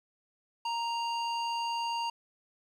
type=tone with low-pass filter; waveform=square; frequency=932.3 Hz; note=A#5; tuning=in tune; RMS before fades=-33 dBFS; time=0.65-2.1 s; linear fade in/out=5 ms; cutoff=4600 Hz; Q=1.4; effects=10-bit